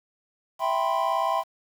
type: chord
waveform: triangle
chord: C major seventh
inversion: first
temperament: equal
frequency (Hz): 659.3 / 784 / 987.8 / 1046.5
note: E5 / G5 / B5 / C6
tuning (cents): 0 / 0 / 0 / 0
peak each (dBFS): -26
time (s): 0.59-1.44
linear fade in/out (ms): 50
effects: 8-bit